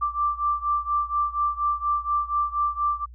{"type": "beating tone pair", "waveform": "sine", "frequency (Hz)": [1174.7, 1178.9], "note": ["D6", "D6"], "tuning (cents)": [0, 6], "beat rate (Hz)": 4.2, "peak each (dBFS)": [-24, -26], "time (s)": [0.01, 3.06], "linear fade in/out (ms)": 20, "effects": ["added 60 Hz sine -41 dBFS peak until 3.14 s"]}